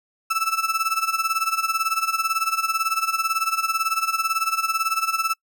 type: tone with tremolo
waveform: 35% pulse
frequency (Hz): 1318.5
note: E6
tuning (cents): 0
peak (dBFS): -16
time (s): 0.3-5.34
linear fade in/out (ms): 10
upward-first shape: sine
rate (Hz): 18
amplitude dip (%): 80
effects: noise-tail reverb RT60 0.1 s tail -26 dB re dry